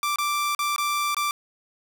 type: tone with dropouts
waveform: sawtooth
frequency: 1174.7 Hz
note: D6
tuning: in tune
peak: -19 dBFS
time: 0.03-1.31 s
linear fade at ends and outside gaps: 1 ms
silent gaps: 0.159-0.185 / 0.549-0.591 / 0.762-0.781 / 1.146-1.167 s
effects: none